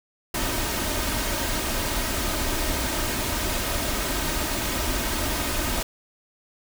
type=noise with comb filter; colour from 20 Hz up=pink; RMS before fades=-26 dBFS; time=0.34-5.83 s; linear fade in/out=5 ms; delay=3.2 ms; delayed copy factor=+0.5; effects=none